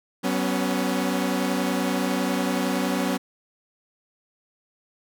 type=chord; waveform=sawtooth; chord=F# suspended fourth; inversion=none; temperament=equal with one note detuned; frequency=188.56 / 246.9 / 277.2 Hz; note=F#3 / B3 / C#4; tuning=+33 / 0 / 0 cents; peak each=-23 dBFS; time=0.23-3.18 s; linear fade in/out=20 ms; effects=none